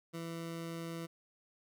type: tone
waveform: 20% pulse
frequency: 166.3 Hz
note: E3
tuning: 16 cents sharp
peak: -35 dBFS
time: 0.13-1.07 s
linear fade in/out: 20 ms
effects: none